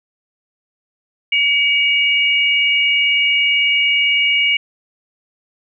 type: tone pair together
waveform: sine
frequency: 2269 / 2861 Hz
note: C#7 / F7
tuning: +40 / +41 cents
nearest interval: major third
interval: 401 cents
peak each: -14 / -16 dBFS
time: 1.32-4.57 s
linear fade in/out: 5 ms
effects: none